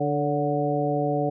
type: harmonic tone with a mistuned harmonic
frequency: 146.83 Hz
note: D3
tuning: in tune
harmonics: 1 / 2 / 3 / 4 / 5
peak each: -28 / -28 / -28 / -28 / -28 dBFS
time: 0-1.3 s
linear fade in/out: 10 ms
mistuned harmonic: 4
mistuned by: -47 cents
effects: none